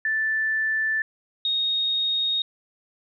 sine tone pair in turn, 1760 / 3729 Hz, A6 / A#7, 0 / 0 cents, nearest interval octave + minor second, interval 1300 cents, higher second, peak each -21 / -21 dBFS, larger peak neither, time 0.05-1.02 / 1.45-2.42 s, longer neither, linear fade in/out 2 ms, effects none

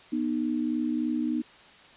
sine tone pair together, 243.4 / 306.7 Hz, B3 / D#4, -25 / -25 cents, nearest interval major third, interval 400 cents, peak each -28 dBFS, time 0.12-1.42 s, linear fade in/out 10 ms, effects white hiss -52 dBFS RMS until 1.96 s + resampled to 8000 Hz

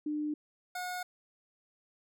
sine / 25% pulse tone pair in turn, 300 / 724.3 Hz, D4 / F#5, +37 / -37 cents, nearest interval octave + minor third, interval 1526 cents, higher second, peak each -31 / -32 dBFS, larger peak first, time 0.06-0.34 / 0.75-1.03 s, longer neither, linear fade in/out 5 ms, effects none

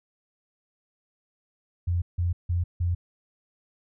sine tone bursts, 87.31 Hz, F2, in tune, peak -22 dBFS, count 4, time 1.87-2.95 s, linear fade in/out 10 ms, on 150 ms, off 160 ms, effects none

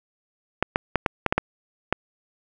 clicks, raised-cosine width 0.5 ms, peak -4 dBFS, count 8, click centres 0.626 / 0.759 / 0.957 / 1.062 / 1.263 / 1.325 / 1.38 / 1.926 s, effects none

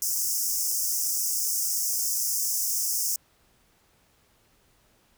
pink high-pass noise, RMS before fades -27 dBFS, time 0.02-3.16 s, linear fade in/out 2 ms, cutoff 5200 Hz, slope 96 dB/octave, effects pink hiss -64 dBFS RMS until 5.17 s

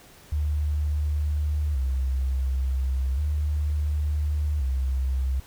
sine tone with vibrato, 70 Hz, C#2, 18 cents sharp, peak -22 dBFS, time 0.32-5.4 s, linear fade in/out 5 ms, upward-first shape square, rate 0.35 Hz, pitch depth 110 cents each way, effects pink hiss -51 dBFS RMS until 5.46 s

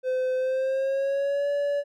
triangle tone with pitch glide, 513 to 572.5 Hz, C5 to D5, -34 to -44 cents, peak -21 dBFS, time 0.03-1.84 s, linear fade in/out 50 ms, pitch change +190 cents, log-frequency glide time 0.36-1.49 s, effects none

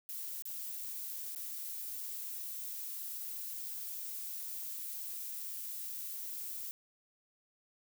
violet noise with dropouts, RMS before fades -42 dBFS, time 0.09-6.71 s, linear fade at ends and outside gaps 0 ms, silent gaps 0.422-0.454 / 1.349-1.359 s, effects none

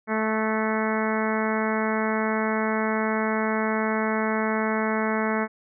harmonic tone with a mistuned harmonic, 218.7 Hz, A3, 10 cents flat, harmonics 1 / 2 / 3 / 4 / 5 / 6 / 7 / 8 / 9 / 10, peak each -26 / -29 / -31 / -32 / -33 / -34 / -34 / -35 / -36 / -36 dBFS, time 0.07-5.48 s, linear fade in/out 50 ms, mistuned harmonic 7, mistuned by -17 cents, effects none

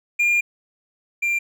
triangle tone pair in turn, 2408 / 2378 Hz, D7 / D7, +43 / +21 cents, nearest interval unison, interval 22 cents, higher first, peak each -14 / -17 dBFS, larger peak first, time 0.19-0.41 / 1.22-1.39 s, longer first, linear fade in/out 10 ms, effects none

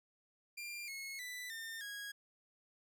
sawtooth tone with pitch steps, 2388 / 2177 / 1985 / 1809.8 / 1650 Hz, D7 / C#7 / B6 / A6 / G#6, +28 / -32 / +8 / +48 / -12 cents, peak -40 dBFS, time 0.57-2.12 s, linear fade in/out 10 ms, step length 310 ms, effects none

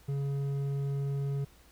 sine tone with hard clipping, 139.5 Hz, C#3, 11 cents sharp, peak -31 dBFS, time 0.08-1.45 s, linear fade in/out 10 ms, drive 6 dB, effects added 60 Hz sine -60 dBFS peak until 1.71 s + pink hiss -61 dBFS RMS until 1.71 s

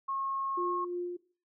sine tone, 1085 Hz, C#6, 37 cents flat, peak -31 dBFS, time 0.08-0.85 s, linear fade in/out 10 ms
sine tone with tremolo, 353.1 Hz, F4, 19 cents sharp, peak -31 dBFS, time 0.57-1.17 s, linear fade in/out 10 ms, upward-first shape sine, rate 3 Hz, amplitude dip 40%
effects noise-tail reverb RT60 0.4 s tail -18 dB re dry

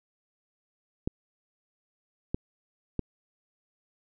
clicks, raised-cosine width 3 ms, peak -15 dBFS, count 3, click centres 1.075 / 2.345 / 2.993 s, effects none

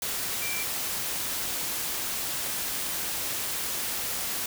sine tone in noise, 2349 Hz, D7, in tune, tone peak -33 dBFS, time 0.42-0.63 s, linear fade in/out 2 ms, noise white, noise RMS -31 dBFS, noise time 0.02-4.46 s, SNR -5 dB, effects none

